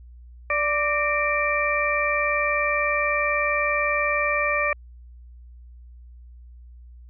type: harmonic tone with a mistuned harmonic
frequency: 587.3 Hz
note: D5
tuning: in tune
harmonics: 1 / 2 / 3 / 4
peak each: -26 / -26 / -27 / -24 dBFS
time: 0.5-4.73 s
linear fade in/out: 2 ms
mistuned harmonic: 3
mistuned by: +66 cents
effects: added 60 Hz sine -42 dBFS peak until 7.09 s